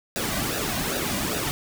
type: noise with flanger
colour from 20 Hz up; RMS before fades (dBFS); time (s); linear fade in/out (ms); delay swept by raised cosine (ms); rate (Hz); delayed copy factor
pink; -27; 0.16-1.51; 0; 0.92 to 2.32; 2.5; -0.7
effects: none